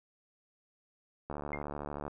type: click train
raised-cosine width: 1 ms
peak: -25 dBFS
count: 58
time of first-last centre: 1.3-2.08 s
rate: 73.1 Hz
type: tone with exponential decay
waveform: sine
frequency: 2117 Hz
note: C7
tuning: 20 cents sharp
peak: -31 dBFS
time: 1.53-1.62 s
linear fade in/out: 1 ms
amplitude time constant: 18 ms
effects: none